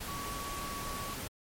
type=tone in noise; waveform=sine; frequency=1129 Hz; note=C#6; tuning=31 cents sharp; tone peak=-40 dBFS; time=0.08-1.14 s; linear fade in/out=10 ms; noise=pink; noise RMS=-40 dBFS; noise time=0-1.28 s; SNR=-3 dB; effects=MP3 64 kbps